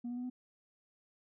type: tone with pitch steps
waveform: sine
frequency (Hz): 240 / 243.6 / 247.3 / 251.1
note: B3 / B3 / B3 / B3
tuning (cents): -49 / -24 / +3 / +29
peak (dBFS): -35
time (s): 0.04-0.3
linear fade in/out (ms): 10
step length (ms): 65
effects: tanh soft clip ceiling -35 dBFS